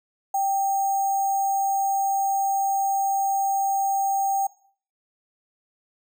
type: tone with sample-and-hold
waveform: sine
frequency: 784 Hz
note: G5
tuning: in tune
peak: -20 dBFS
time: 0.34-4.47 s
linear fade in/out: 5 ms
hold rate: 7350 Hz
effects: noise-tail reverb RT60 0.5 s tail -20 dB re dry